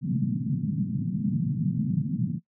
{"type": "band-pass noise", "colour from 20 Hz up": "white", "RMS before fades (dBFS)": -27, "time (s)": [0.01, 2.4], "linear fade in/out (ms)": 50, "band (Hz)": [120, 220], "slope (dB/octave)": 48, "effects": ["noise-tail reverb RT60 0.1 s tail -21 dB re dry"]}